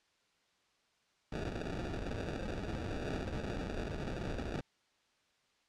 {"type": "noise with sample-and-hold", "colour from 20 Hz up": "pink", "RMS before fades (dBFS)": -39, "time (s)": [1.32, 4.61], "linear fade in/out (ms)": 5, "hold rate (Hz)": 1050, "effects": ["white hiss -73 dBFS RMS until 5.68 s", "low-pass 5000 Hz 12 dB/octave"]}